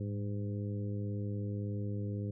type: harmonic tone with a mistuned harmonic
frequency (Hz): 101.8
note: G#2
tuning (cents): -34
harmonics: 1 / 2 / 3 / 4 / 5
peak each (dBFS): -35 / -41 / -45 / -47 / -49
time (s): 0-2.31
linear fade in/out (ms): 5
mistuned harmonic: 1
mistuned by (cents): +53
effects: none